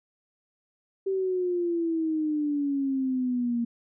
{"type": "exponential sweep", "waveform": "sine", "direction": "down", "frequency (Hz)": [389.2, 233.1], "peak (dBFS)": -24, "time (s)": [1.06, 3.65], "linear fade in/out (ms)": 10, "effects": []}